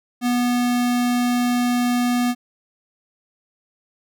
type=tone; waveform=square; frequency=244.3 Hz; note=B3; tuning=19 cents flat; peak=-18 dBFS; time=0.21-2.35 s; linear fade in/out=50 ms; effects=none